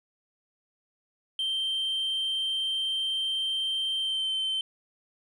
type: tone with pitch glide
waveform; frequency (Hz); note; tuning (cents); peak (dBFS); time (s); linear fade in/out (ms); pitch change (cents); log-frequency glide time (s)
sine; 3136 to 3095; G7 to G7; 0 to -23; -24; 1.39-4.61; 2; -23; 3.99-4.32
effects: tanh soft clip ceiling -25 dBFS